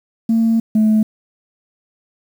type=tone pair in turn; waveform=sine; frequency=226.5 / 216.6 Hz; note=A#3 / A3; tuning=-50 / -27 cents; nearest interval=minor second; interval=77 cents; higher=first; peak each=-10 / -8 dBFS; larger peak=second; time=0.29-0.6 / 0.75-1.03 s; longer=first; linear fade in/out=5 ms; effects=tanh soft clip ceiling -8 dBFS + 7-bit